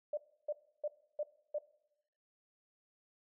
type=tone bursts; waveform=sine; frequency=594 Hz; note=D5; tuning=20 cents sharp; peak=-33 dBFS; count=5; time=0.13-1.585 s; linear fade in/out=5 ms; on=43 ms; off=310 ms; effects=noise-tail reverb RT60 0.8 s tail -18 dB re dry